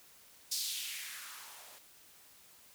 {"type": "noise with band-pass filter sweep", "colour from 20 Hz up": "violet", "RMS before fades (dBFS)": -42, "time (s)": [0.51, 1.79], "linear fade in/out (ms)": 10, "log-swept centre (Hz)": [5100, 530], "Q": 2.4, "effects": ["white hiss -60 dBFS RMS until 2.74 s"]}